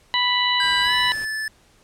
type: harmonic tone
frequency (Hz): 987.8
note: B5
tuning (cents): 0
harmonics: 1 / 2 / 3 / 4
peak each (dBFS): -23 / -23 / -23 / -23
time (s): 0.14-1.12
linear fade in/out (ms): 0
type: tone with pitch glide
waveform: square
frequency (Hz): 1600 to 1744.8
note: G6 to A6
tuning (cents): +35 to -15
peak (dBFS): -25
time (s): 0.6-1.48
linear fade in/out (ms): 2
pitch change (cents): +150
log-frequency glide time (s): 0.82-0.94
type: noise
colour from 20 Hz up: pink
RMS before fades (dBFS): -41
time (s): 0.63-1.25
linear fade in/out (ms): 5
effects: pink hiss -56 dBFS RMS until 1.83 s + low-pass 10000 Hz 12 dB/octave